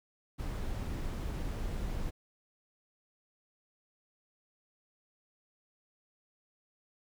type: noise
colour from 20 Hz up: brown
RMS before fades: -36 dBFS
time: 0.38-2.11 s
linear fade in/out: 20 ms
effects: none